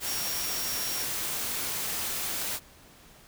sine tone in noise, 5588 Hz, F8, in tune, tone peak -35 dBFS, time 0.04-1.07 s, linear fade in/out 50 ms, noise white, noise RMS -32 dBFS, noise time 0-2.6 s, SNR -6 dB, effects pink hiss -54 dBFS RMS until 3.27 s

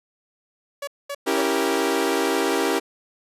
sawtooth tone bursts, 567 Hz, C#5, 39 cents sharp, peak -24 dBFS, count 3, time 0.82-1.422 s, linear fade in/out 5 ms, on 54 ms, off 220 ms
sawtooth chord, C# diminished seventh, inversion none, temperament equal with one note detuned, 277.2 / 329.6 / 392 / 468.9 Hz, C#4 / E4 / G4 / Bb4, 0 / 0 / 0 / +10 cents, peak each -23 / -22 / -20 / -22 dBFS, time 1.26-2.8 s, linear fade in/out 20 ms
effects resampled to 32000 Hz

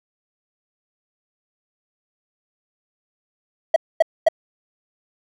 triangle tone bursts, 648 Hz, E5, 30 cents flat, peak -7 dBFS, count 3, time 3.74-4.286 s, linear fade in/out 5 ms, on 22 ms, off 240 ms, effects none

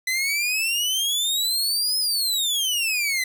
sawtooth exponential two-way sweep, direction up then down, 2007 to 5150 to 2007 Hz, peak -18 dBFS, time 0.07-3.24 s, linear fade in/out 5 ms, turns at 1.98 s, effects 10-bit

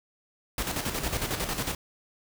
pink noise with tremolo, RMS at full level -29 dBFS, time 0.58-1.75 s, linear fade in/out 2 ms, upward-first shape square, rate 11 Hz, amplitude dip 55%, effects none

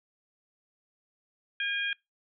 harmonic tone, 812 Hz, G#5, 39 cents flat, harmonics 2 / 3 / 4, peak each -31 / -33 / -34 dBFS, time 1.6-1.93 s, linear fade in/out 2 ms, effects noise-tail reverb RT60 0.2 s tail -25 dB re dry

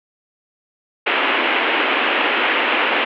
white band-pass noise, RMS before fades -18 dBFS, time 1.06-3.05 s, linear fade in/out 10 ms, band 250 to 3000 Hz, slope 48 dB/octave, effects none

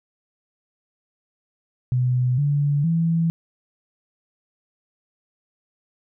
sine tone with pitch steps, 125.5 / 144.16 / 165.6 Hz, B2 / D3 / E3, +28 / -32 / +8 cents, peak -17 dBFS, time 1.92-3.3 s, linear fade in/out 0 ms, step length 460 ms, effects none

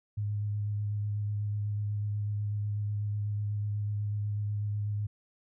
sine tone with vibrato, 103.83 Hz, G#2, in tune, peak -29 dBFS, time 0.17-5.07 s, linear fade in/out 10 ms, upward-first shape square, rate 8.1 Hz, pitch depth 12 cents each way, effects none

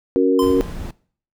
sine chord, F# major, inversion second, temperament equal, 277.2 / 370 / 466.2 Hz, C#4 / F#4 / A#4, 0 / 0 / 0 cents, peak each -17 dBFS, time 0.16-0.61 s, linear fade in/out 0 ms
square tone with exponential decay, 1030 Hz, C6, 28 cents flat, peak -21 dBFS, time 0.39-0.82 s, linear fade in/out 2 ms, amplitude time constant 93 ms
brown noise, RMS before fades -29 dBFS, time 0.42-0.91 s, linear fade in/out 5 ms
effects noise-tail reverb RT60 0.5 s tail -21 dB re dry

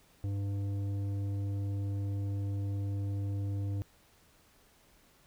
triangle tone with tanh clipping, 99.7 Hz, G2, 30 cents sharp, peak -33 dBFS, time 0.24-3.82 s, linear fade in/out 0 ms, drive 14 dB, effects pink hiss -64 dBFS RMS until 5.26 s

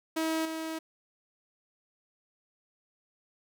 sawtooth tone with level steps, 320.9 Hz, E4, 46 cents flat, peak -24 / -30 dBFS, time 0.16-0.79 s, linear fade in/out 10 ms, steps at 0.45 s, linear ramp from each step 5 ms, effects none

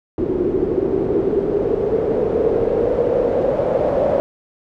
white noise with low-pass filter sweep, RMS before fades -18 dBFS, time 0.18-4.2 s, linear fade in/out 0 ms, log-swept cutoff 350 to 570 Hz, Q 6.9, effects none

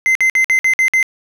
triangle tone bursts, 2069 Hz, C7, 20 cents flat, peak -8 dBFS, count 7, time 0.06-1.028 s, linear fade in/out 0 ms, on 92 ms, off 54 ms, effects none

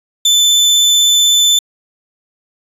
30% pulse tone with vibrato, 3520 Hz, A7, in tune, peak -5 dBFS, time 0.25-1.59 s, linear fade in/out 5 ms, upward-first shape sine, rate 16 Hz, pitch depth 9 cents each way, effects resampled to 32000 Hz

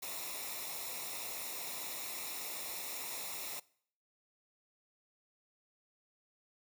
white noise with comb filter, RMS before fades -42 dBFS, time 0.02-3.6 s, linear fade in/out 10 ms, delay 0.64 ms, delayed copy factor -0.7, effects noise-tail reverb RT60 0.6 s tail -23 dB re dry

